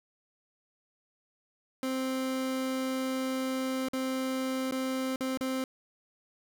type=tone with dropouts; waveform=30% pulse; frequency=261.6 Hz; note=C4; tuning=in tune; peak=-27 dBFS; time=1.83-5.64 s; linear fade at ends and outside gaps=1 ms; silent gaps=3.885-3.933 / 4.711-4.722 / 5.16-5.207 / 5.374-5.409 s; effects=none